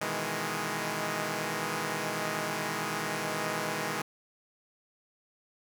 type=chord; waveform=5% pulse; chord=E major seventh; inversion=second; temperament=equal; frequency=123.47 / 155.56 / 164.81 / 207.7 Hz; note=B2 / D#3 / E3 / G#3; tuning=0 / 0 / 0 / 0 cents; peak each=-29 / -25 / -26 / -23 dBFS; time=0.01-4.02 s; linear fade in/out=5 ms; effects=none